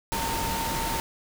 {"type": "tone in noise", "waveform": "sine", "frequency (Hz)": 911, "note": "A#5", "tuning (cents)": -40, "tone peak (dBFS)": -30, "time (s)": [0.12, 1], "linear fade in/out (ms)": 0, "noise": "pink", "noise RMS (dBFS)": -30, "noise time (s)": [0.12, 1], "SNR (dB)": -3, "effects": []}